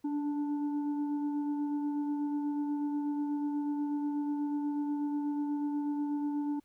sine tone with frequency modulation, 290.9 Hz, D4, 16 cents flat, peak -30 dBFS, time 0.04-6.6 s, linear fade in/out 10 ms, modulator 590 Hz, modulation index 0.39, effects pink hiss -73 dBFS RMS until 6.64 s

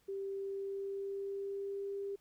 sine tone with pitch glide, 392 to 397.9 Hz, G4 to G4, 0 to +26 cents, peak -37 dBFS, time 0.08-2.16 s, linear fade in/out 10 ms, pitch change +26 cents, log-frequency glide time 0.28-1.98 s, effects pink hiss -72 dBFS RMS until 2.2 s

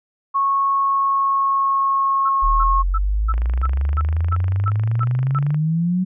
sine tone with pitch glide, 1100 to 1087.4 Hz, C#6 to C#6, -14 to -34 cents, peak -15 dBFS, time 0.34-2.83 s, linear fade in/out 20 ms, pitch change -20 cents, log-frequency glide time 0.66-2.59 s
sine tone bursts, 1319 Hz, E6, 1 cent sharp, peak -20 dBFS, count 10, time 2.25-5.39 s, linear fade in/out 10 ms, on 44 ms, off 300 ms
sine exponential sweep, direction up, 37 to 187.9 Hz, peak -16 dBFS, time 2.42-6.05 s, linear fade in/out 20 ms
click train, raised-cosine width 0.5 ms, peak -20 dBFS, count 57, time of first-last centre 3.34-5.545 s, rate 25.4 Hz
effects none

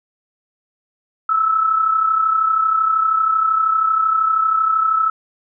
sine tone pair together, 1303 / 1335.8 Hz, E6 / E6, -20 / +23 cents, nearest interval unison, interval 43 cents, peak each -14 / -22 dBFS, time 1.29-5.1 s, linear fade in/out 5 ms, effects none

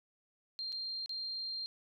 sine tone with dropouts, 4186 Hz, C8, in tune, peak -37 dBFS, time 0.59-1.66 s, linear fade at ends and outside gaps 0 ms, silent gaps 0.721-0.726 / 1.06-1.094 s, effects none

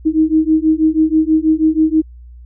sine beating tone pair, 312 / 318.2 Hz, D#4 / D#4, +5 / +39 cents, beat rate 6.2 Hz, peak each -13 dBFS, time 0.05-2.02 s, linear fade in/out 20 ms, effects added 60 Hz sine -34 dBFS peak until 2.45 s

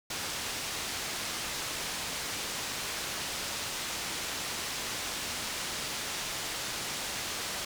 white low-pass noise, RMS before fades -36 dBFS, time 0.1-7.65 s, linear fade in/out 5 ms, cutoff 6500 Hz, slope 12 dB/octave, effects none

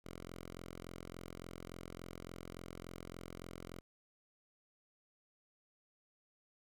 5% pulse tone, 43.51 Hz, F1, 6 cents flat, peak -36 dBFS, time 0.04-3.81 s, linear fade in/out 20 ms, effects none

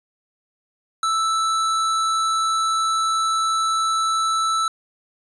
square tone, 1318.5 Hz, E6, in tune, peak -19 dBFS, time 1.03-4.68 s, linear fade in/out 2 ms, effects resampled to 22050 Hz

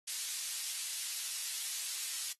pink high-pass noise, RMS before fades -39 dBFS, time 0.07-2.33 s, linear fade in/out 10 ms, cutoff 4200 Hz, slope 12 dB/octave, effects noise-tail reverb RT60 0.1 s tail -18 dB re dry + AAC 32 kbps

